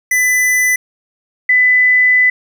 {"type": "tone pair in turn", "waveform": ["square", "sine"], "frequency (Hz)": [2000, 2000], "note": ["B6", "B6"], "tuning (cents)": [21, 21], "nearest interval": "unison", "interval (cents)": 0, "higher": "neither", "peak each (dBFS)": [-11, -7], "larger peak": "second", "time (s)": [[0.11, 0.76], [1.49, 2.3]], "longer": "second", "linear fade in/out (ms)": 5, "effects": ["8-bit"]}